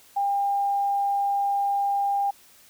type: tone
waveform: sine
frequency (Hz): 801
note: G5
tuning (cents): +37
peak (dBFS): -21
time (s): 0.16-2.31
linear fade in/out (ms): 10
effects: white hiss -54 dBFS RMS until 2.69 s